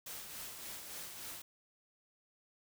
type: noise with tremolo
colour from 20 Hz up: white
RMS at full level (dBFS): -45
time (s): 0.06-1.42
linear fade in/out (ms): 5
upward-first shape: sine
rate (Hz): 3.5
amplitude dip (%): 40
effects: none